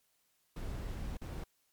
brown noise with dropouts, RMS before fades -40 dBFS, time 0.56-1.44 s, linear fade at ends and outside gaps 5 ms, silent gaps 1.172-1.215 s, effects white hiss -75 dBFS RMS until 1.72 s + MP3 96 kbps

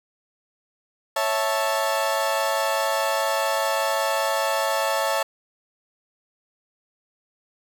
30% pulse chord, A major, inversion first, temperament equal, 554.4 / 659.3 / 880 Hz, C#5 / E5 / A5, 0 / 0 / 0 cents, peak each -23 dBFS, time 1.16-5.23 s, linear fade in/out 5 ms, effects none

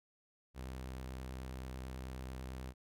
sawtooth tone with vibrato, 64.4 Hz, C2, 27 cents flat, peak -39 dBFS, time 0.54-2.74 s, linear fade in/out 50 ms, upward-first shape sine, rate 9.2 Hz, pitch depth 17 cents each way, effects none

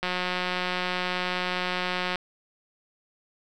click train, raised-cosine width 0.3 ms, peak -12 dBFS, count 386, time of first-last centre 0.03-2.157 s, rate 181 Hz, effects none

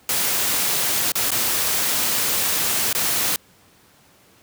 white noise with dropouts, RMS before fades -21 dBFS, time 0.09-3.36 s, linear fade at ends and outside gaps 2 ms, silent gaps 1.12-1.154 / 1.306-1.316 / 2.929-2.949 s, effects pink hiss -54 dBFS RMS until 4.42 s + high-pass 80 Hz 12 dB/octave

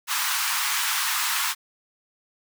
pink high-pass noise, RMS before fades -25 dBFS, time 0.07-1.55 s, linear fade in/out 50 ms, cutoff 930 Hz, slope 48 dB/octave, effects none

